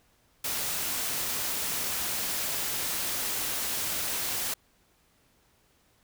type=noise; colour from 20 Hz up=white; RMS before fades=-31 dBFS; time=0.44-4.54 s; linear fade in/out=5 ms; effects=pink hiss -66 dBFS RMS until 6.03 s